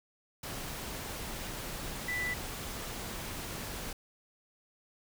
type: tone in noise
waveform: sine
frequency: 1982 Hz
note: B6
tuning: 6 cents sharp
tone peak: -32 dBFS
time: 2.08-2.34 s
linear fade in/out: 5 ms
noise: pink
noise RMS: -40 dBFS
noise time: 0.43-3.93 s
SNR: +5 dB
effects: none